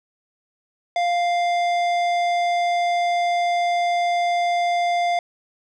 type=tone with tanh clipping; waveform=triangle; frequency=698.5 Hz; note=F5; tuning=in tune; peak=-20 dBFS; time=0.96-5.19 s; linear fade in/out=2 ms; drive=18 dB; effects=none